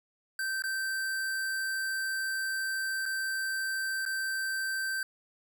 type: tone with dropouts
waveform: square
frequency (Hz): 1557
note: G6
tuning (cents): -12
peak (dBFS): -31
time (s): 0.39-5.03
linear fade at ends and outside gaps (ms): 2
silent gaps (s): 0.622-0.638 / 3.056-3.06 / 4.053-4.061
effects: none